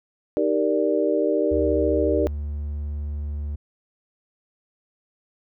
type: chord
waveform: sine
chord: Eb major seventh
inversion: none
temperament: equal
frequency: 311.1 / 392 / 466.2 / 587.3 Hz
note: Eb4 / G4 / Bb4 / D5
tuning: 0 / 0 / 0 / 0 cents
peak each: -24 dBFS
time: 0.37-2.27 s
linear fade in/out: 0 ms
type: tone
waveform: triangle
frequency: 73.42 Hz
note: D2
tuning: in tune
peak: -24 dBFS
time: 1.51-3.56 s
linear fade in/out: 10 ms
effects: none